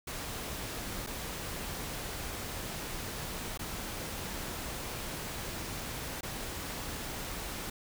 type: noise with dropouts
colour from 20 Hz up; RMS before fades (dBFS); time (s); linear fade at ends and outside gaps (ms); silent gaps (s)
pink; -39; 0.07-7.7; 5; 1.065-1.07 / 3.576-3.592 / 6.209-6.23
effects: none